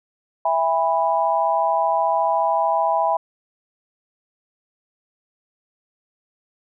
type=chord; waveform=sine; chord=E major; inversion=none; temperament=equal with one note detuned; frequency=659.3 / 813 / 987.8 Hz; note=E5 / G#5 / B5; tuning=0 / -37 / 0 cents; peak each=-21 dBFS; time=0.45-3.17 s; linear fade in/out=5 ms; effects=none